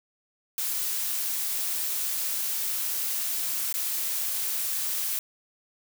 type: noise with dropouts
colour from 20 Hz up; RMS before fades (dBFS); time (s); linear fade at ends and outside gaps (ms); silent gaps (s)
blue; -29; 0.58-5.19; 1; 3.727-3.74
effects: none